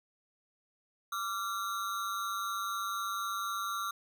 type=ring-modulated tone; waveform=square; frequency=1270 Hz; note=D#6; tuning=35 cents sharp; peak=-31 dBFS; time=1.12-3.91 s; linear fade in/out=5 ms; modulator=102 Hz; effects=none